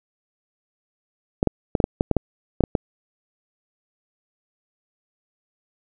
clicks, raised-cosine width 2 ms, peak -4 dBFS, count 11, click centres 1.429 / 1.473 / 1.752 / 1.802 / 1.841 / 2.009 / 2.113 / 2.167 / 2.607 / 2.638 / 2.752 s, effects none

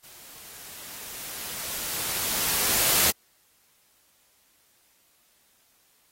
white noise with level ramp, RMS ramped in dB -49 to -20 dBFS, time 0.03-3.11 s, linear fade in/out 10 ms, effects white hiss -64 dBFS RMS until 6.11 s + AAC 48 kbps

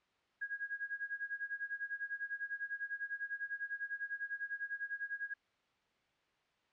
sine tone with tremolo, 1642 Hz, G#6, 20 cents flat, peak -35 dBFS, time 0.41-5.34 s, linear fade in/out 10 ms, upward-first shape sine, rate 10 Hz, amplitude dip 90%, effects white hiss -75 dBFS RMS until 6.72 s + low-pass 3000 Hz 12 dB/octave

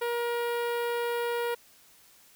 sawtooth tone with notch filter, 474.6 Hz, A#4, 31 cents sharp, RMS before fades -30 dBFS, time 0.01-1.55 s, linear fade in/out 10 ms, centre 6300 Hz, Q 0.59, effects white hiss -58 dBFS RMS until 2.35 s

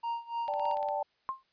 triangle tone with tremolo, 932.3 Hz, A#5, in tune, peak -28 dBFS, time 0.03-0.75 s, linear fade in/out 10 ms, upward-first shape sine, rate 3.4 Hz, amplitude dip 90%
click train, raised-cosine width 0.2 ms, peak -31 dBFS, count 8, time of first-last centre 0.48-0.887 s, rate 17.2 Hz
sine chord, D suspended fourth, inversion none, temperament just, 587.3 / 783.1 / 881 Hz, D5 / G5 / A5, 0 / -2 / +2 cents, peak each -34 dBFS, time 0.48-1.03 s, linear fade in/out 5 ms
sine tone with exponential decay, 1060 Hz, C6, 22 cents sharp, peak -27 dBFS, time 1.29-1.43 s, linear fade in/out 0 ms, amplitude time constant 29 ms
effects white hiss -72 dBFS RMS until 1.52 s + resampled to 11025 Hz

